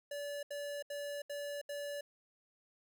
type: tone bursts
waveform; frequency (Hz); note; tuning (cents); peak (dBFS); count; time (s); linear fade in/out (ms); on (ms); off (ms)
square; 576; D5; -34; -40; 5; 0.11-2.01; 5; 320; 75
effects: none